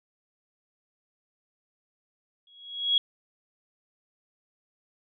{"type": "tone with exponential growth", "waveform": "sine", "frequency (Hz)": 3322, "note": "G#7", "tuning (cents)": 0, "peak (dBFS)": -17, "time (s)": [2.47, 2.98], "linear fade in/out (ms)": 2, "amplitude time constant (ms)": 110, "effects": []}